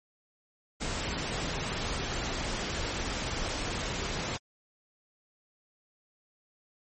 pink noise, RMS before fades -33 dBFS, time 0.8-4.38 s, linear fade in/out 20 ms, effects MP3 32 kbps

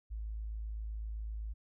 sine tone, 53.9 Hz, A1, 35 cents flat, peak -37 dBFS, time 0.1-1.54 s, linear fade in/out 20 ms, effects none

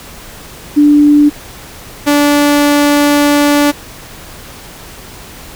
sine / sawtooth tone pair in turn, 293.7 / 290.3 Hz, D4 / D4, 0 / -20 cents, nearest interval unison, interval 20 cents, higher first, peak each -3 dBFS, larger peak neither, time 0.76-1.3 / 2.06-3.72 s, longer second, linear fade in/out 20 ms, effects pink hiss -32 dBFS RMS until 5.55 s

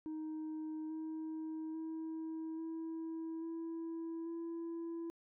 sine tone with pitch steps, 312.5 / 316.7 / 320.9 / 325.2 / 329.6 / 334 Hz, D#4 / D#4 / E4 / E4 / E4 / E4, +8 / +31 / -46 / -23 / 0 / +23 cents, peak -37 dBFS, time 0.06-5.1 s, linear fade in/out 0 ms, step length 840 ms, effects tanh soft clip ceiling -39 dBFS

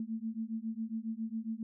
sine beating tone pair, 220 / 227.3 Hz, A3 / A#3, 0 / -43 cents, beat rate 7.3 Hz, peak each -38 / -38 dBFS, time 0-1.63 s, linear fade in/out 2 ms, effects none

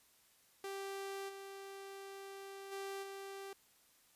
sawtooth tone with level steps, 392 Hz, G4, in tune, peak -38 / -44 / -38 / -42 dBFS, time 0.64-3.53 s, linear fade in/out 2 ms, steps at 1.28 / 2.71 / 3.02 s, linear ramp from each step 20 ms, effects white hiss -69 dBFS RMS until 4.15 s + resampled to 32000 Hz

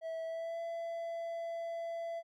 triangle tone with pitch glide, 652 to 670.7 Hz, E5 to E5, -19 to +30 cents, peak -35 dBFS, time 0.01-2.23 s, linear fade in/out 50 ms, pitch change +49 cents, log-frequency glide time 0.25-0.6 s, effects none

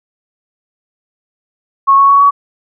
sine tone with pitch steps, 1097 / 1107.8 / 1118.8 / 1129.8 Hz, C#6 / C#6 / C#6 / C#6, -18 / -1 / +16 / +33 cents, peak -4 dBFS, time 1.87-2.31 s, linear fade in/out 20 ms, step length 110 ms, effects none

